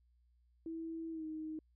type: tone with pitch glide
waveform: sine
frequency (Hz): 326.7 to 313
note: E4 to D#4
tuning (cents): -15 to +10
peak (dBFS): -40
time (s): 0.66-1.59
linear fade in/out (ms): 2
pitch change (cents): -75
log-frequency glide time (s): 1.11-1.25
effects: added 60 Hz sine -68 dBFS peak until 1.75 s